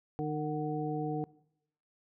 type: harmonic tone with a mistuned harmonic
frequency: 152.6 Hz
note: D#3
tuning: 33 cents flat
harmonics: 1 / 2 / 3 / 5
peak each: -36 / -36 / -37 / -39 dBFS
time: 0.19-1.24 s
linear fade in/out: 0 ms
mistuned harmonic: 5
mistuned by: -45 cents
effects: noise-tail reverb RT60 0.8 s tail -22 dB re dry